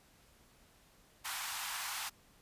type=high-pass noise; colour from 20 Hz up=pink; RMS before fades=-40 dBFS; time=1.24-2.1 s; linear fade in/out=20 ms; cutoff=800 Hz; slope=48 dB/octave; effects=pink hiss -65 dBFS RMS until 2.41 s + resampled to 32000 Hz